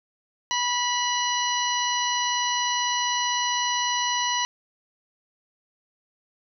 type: harmonic tone with a mistuned harmonic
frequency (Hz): 978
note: B5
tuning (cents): -17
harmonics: 1 / 2 / 3 / 4 / 5 / 6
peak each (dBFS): -26 / -30 / -29 / -32 / -40 / -30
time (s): 0.51-4.45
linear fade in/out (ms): 0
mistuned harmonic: 4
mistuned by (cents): +61
effects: 10-bit